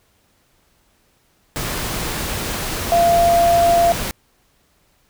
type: tone in noise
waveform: sine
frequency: 686 Hz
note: F5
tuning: 31 cents flat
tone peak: -11 dBFS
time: 2.92-3.92 s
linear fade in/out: 0 ms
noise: pink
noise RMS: -24 dBFS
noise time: 1.56-4.11 s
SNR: +10 dB
effects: pink hiss -60 dBFS RMS until 5.09 s